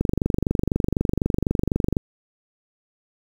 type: click train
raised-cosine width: 3 ms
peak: -7 dBFS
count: 48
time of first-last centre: 0.01-1.968 s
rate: 24 Hz
effects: 7-bit